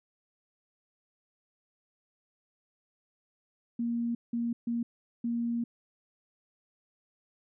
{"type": "tone bursts at uneven times", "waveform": "sine", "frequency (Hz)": 235, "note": "A#3", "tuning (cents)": 14, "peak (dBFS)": -28, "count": 4, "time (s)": [[3.79, 4.15], [4.33, 4.53], [4.67, 4.83], [5.24, 5.64]], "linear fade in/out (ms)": 5, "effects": []}